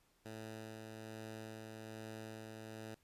10% pulse tone with tremolo, 110 Hz, A2, in tune, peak -38 dBFS, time 0.25-2.95 s, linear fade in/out 10 ms, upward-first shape sine, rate 1.2 Hz, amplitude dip 25%, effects pink hiss -74 dBFS RMS until 3.03 s + resampled to 32000 Hz

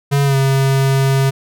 square tone with pitch glide, 140.8 to 135.38 Hz, C#3 to C#3, +27 to -41 cents, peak -12 dBFS, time 0.11-1.31 s, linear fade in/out 20 ms, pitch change -68 cents, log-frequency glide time 0.24-0.36 s, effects none

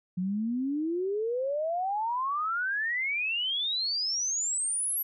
sine exponential sweep, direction up, 176.8 to 11880 Hz, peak -27 dBFS, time 0.17-5.03 s, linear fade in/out 10 ms, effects none

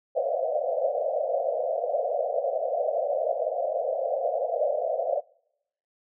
pink band-pass noise, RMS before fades -27 dBFS, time 0.15-5.21 s, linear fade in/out 20 ms, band 500 to 710 Hz, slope 96 dB/octave, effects noise-tail reverb RT60 0.8 s tail -26 dB re dry

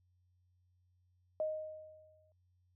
sine tone with exponential decay, 622 Hz, D#5, 1 cent flat, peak -31 dBFS, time 1.4-2.32 s, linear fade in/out 1 ms, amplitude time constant 200 ms, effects added 90 Hz sine -70 dBFS peak until 2.75 s

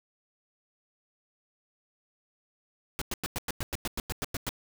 pink noise bursts, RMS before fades -32 dBFS, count 13, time 2.99-4.491 s, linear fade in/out 0 ms, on 25 ms, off 98 ms, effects none

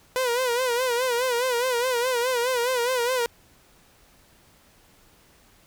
sawtooth tone with vibrato, 493.9 Hz, B4, in tune, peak -18 dBFS, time 0.16-3.26 s, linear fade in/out 0 ms, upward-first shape sine, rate 4.8 Hz, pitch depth 92 cents each way, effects pink hiss -57 dBFS RMS until 5.66 s

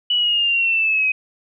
sine linear sweep, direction down, 2960 to 2515 Hz, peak -15 dBFS, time 0.1-1.12 s, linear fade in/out 5 ms, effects none

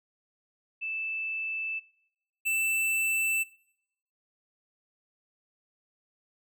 sine / square tone pair in turn, 2637 / 2655 Hz, E7 / E7, 0 / +12 cents, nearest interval unison, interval 12 cents, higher second, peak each -31 / -26 dBFS, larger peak second, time 0.81-1.8 / 2.45-3.44 s, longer neither, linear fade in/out 20 ms, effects noise-tail reverb RT60 0.8 s tail -22 dB re dry

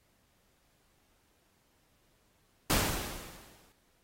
pink noise with exponential decay, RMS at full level -26 dBFS, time 2.7-3.72 s, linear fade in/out 0 ms, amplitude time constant 220 ms, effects pink hiss -71 dBFS RMS until 4.03 s + AAC 48 kbps

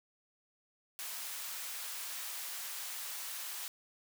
white high-pass noise, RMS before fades -42 dBFS, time 0.99-3.68 s, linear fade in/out 0 ms, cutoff 840 Hz, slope 12 dB/octave, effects none

